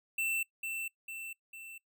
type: tone with echo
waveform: square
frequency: 2679 Hz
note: E7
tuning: 27 cents sharp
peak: -31 dBFS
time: 0.18-0.43 s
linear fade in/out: 5 ms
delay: 450 ms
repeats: 3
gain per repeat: -5 dB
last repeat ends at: 1.78 s
effects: noise-tail reverb RT60 0.1 s tail -22 dB re dry